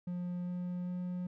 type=tone with pitch steps; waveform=triangle; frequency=177.5 / 178.53 / 179.56 Hz; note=F3 / F3 / F3; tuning=+28 / +38 / +48 cents; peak=-33 dBFS; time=0.07-1.27 s; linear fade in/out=5 ms; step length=400 ms; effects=none